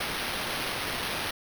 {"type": "noise with sample-and-hold", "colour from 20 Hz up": "white", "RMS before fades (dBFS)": -32, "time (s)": [0, 1.31], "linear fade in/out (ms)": 5, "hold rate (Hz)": 7350, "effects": []}